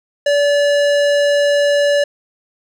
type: tone with hard clipping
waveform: sine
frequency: 576 Hz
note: D5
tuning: 34 cents flat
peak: -13 dBFS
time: 0.26-2.04 s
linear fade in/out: 5 ms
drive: 17 dB
effects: none